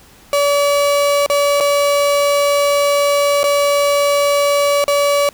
35% pulse tone with dropouts, 572 Hz, D5, 46 cents flat, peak -10 dBFS, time 0.33-5.29 s, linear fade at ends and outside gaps 1 ms, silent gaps 1.262-1.299 / 1.602-1.607 / 3.432-3.44 / 4.841-4.88 s, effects pink hiss -45 dBFS RMS until 5.33 s

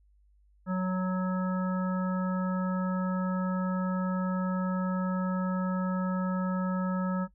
harmonic tone, 185 Hz, F#3, in tune, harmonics 1 / 3 / 5 / 7 / 9, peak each -27 / -37 / -41 / -38 / -45 dBFS, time 0.66-7.28 s, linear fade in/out 50 ms, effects noise-tail reverb RT60 0.1 s tail -18 dB re dry + added 50 Hz sine -60 dBFS peak until 7.34 s

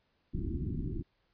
pink low-pass noise, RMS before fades -35 dBFS, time 0.33-1.03 s, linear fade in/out 20 ms, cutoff 370 Hz, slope 96 dB/octave, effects pink hiss -75 dBFS RMS until 1.33 s + resampled to 11025 Hz

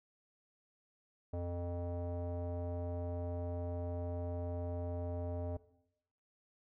square tone with low-pass filter, 87.31 Hz, F2, in tune, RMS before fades -39 dBFS, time 1.33-5.57 s, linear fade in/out 5 ms, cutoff 630 Hz, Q 3.4, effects noise-tail reverb RT60 0.8 s tail -18 dB re dry

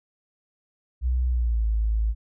sine tone with pitch glide, 62.4 to 54.32 Hz, B1 to A1, +19 to -22 cents, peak -20 dBFS, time 1.01-2.15 s, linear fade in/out 50 ms, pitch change -241 cents, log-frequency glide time 1.28-1.66 s, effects none

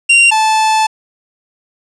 45% pulse tone pair in turn, 2764 / 873.6 Hz, F7 / A5, -19 / -13 cents, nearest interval octave + minor sixth, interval 1994 cents, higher first, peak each -5 / -9 dBFS, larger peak first, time 0.09-0.31 / 0.31-0.87 s, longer second, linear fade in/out 10 ms, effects resampled to 22050 Hz + 7-bit

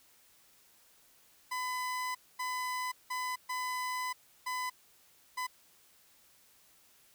30% pulse tone bursts at uneven times, 1006 Hz, B5, 32 cents sharp, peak -31 dBFS, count 6, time 1.51-2.15 / 2.39-2.92 / 3.1-3.36 / 3.49-4.13 / 4.46-4.7 / 5.37-5.47 s, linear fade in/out 10 ms, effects white hiss -64 dBFS RMS until 7.14 s

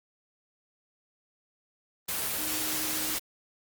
sine tone in noise, 311.1 Hz, D#4, in tune, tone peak -40 dBFS, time 2.38-3.15 s, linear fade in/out 10 ms, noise white, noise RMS -31 dBFS, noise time 2.08-3.19 s, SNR -12 dB, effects Opus 24 kbps

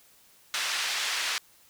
pink band-pass noise, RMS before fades -30 dBFS, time 0.54-1.38 s, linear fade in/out 0 ms, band 1700 to 5900 Hz, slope 12 dB/octave, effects white hiss -59 dBFS RMS until 1.69 s

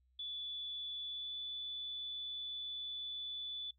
sine tone with pitch glide, 3454 to 3474 Hz, A7 to A7, -33 to -23 cents, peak -40 dBFS, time 0.19-3.71 s, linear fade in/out 5 ms, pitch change +10 cents, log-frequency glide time 1.07-1.34 s, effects noise-tail reverb RT60 0.1 s tail -17 dB re dry + added 63 Hz sine -70 dBFS peak until 3.78 s

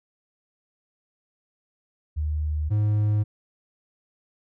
sine / triangle tone pair in turn, 76 / 105.42 Hz, D#2 / G#2, -40 / +26 cents, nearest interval tritone, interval 566 cents, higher second, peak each -23 / -17 dBFS, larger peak second, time 2.16-2.7 / 2.7-3.24 s, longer neither, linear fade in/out 20 ms, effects none

